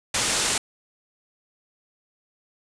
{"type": "low-pass noise", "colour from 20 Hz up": "white", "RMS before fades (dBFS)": -24, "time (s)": [0.14, 0.58], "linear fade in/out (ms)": 5, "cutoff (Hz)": 9300, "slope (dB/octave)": 48, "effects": []}